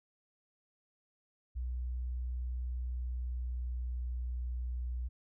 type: tone with pitch glide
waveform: sine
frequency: 61.74 to 61.24 Hz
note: B1 to B1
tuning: 0 to -14 cents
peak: -34 dBFS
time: 1.55-5.09 s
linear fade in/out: 20 ms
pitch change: -14 cents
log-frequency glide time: 2.78-3.98 s
effects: none